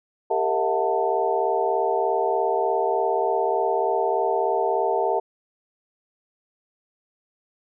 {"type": "tone cluster", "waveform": "sine", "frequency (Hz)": [397.2, 460.5, 645, 722, 889], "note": ["G4", "A#4", "E5", "F#5", "A5"], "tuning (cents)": [23, -21, -38, -43, 18], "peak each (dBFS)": -26, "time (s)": [0.3, 5.2], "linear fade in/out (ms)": 10, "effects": []}